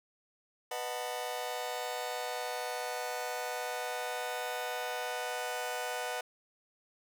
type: chord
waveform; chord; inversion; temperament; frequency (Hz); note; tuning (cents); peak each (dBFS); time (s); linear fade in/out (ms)
sawtooth; B dominant seventh; none; just; 493.9 / 617.4 / 740.8 / 889; B4 / D#5 / F#5 / A5; 0 / -14 / +2 / +18; -36 / -38 / -35 / -40; 0.71-6.21; 5
effects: none